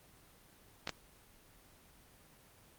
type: clicks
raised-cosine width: 0.2 ms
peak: -18 dBFS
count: 2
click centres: 0.874 / 0.893 s
effects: pink hiss -62 dBFS RMS until 2.78 s + Opus 24 kbps